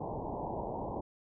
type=low-pass noise; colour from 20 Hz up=white; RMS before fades=-38 dBFS; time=0-1.01 s; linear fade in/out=10 ms; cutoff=970 Hz; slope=96 dB/octave; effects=none